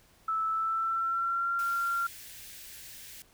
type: tone with pitch glide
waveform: sine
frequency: 1312 to 1379.6 Hz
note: E6 to F6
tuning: -9 to -22 cents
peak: -27 dBFS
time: 0.28-2.07 s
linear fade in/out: 5 ms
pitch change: +87 cents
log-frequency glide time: 0.5-1.52 s
type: band-stop noise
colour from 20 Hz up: white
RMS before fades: -47 dBFS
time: 1.59-3.22 s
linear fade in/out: 0 ms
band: 120 to 1500 Hz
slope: 96 dB/octave
effects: pink hiss -62 dBFS RMS until 3.33 s